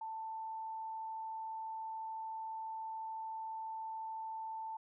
sine tone, 887 Hz, A5, 14 cents sharp, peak -40 dBFS, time 0.01-4.77 s, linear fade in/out 5 ms, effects none

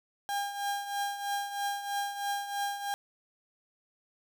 35% pulse tone with tremolo, 806 Hz, G5, 48 cents sharp, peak -27 dBFS, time 0.29-2.94 s, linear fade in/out 0 ms, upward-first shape triangle, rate 3.1 Hz, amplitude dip 70%, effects none

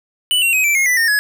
square tone with pitch steps, 2973 / 2742 / 2529 / 2333 / 2151 / 1984.2 / 1830.1 / 1687.9 Hz, F#7 / F7 / D#7 / D7 / C7 / B6 / A#6 / G#6, +8 / -32 / +28 / -12 / +47 / +8 / -32 / +28 cents, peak -13 dBFS, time 0.31-1.19 s, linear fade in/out 0 ms, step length 110 ms, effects 9-bit

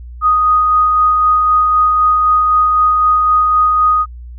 sine tone with tremolo, 1244.5 Hz, D#6, in tune, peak -7 dBFS, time 0.21-4.06 s, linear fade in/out 50 ms, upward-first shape sine, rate 3.9 Hz, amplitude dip 25%, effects added 60 Hz sine -28 dBFS peak until 4.38 s

